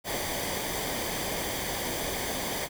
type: noise with comb filter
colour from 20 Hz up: pink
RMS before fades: -32 dBFS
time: 0.04-2.69 s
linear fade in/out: 50 ms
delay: 0.74 ms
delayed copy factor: -0.6
effects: none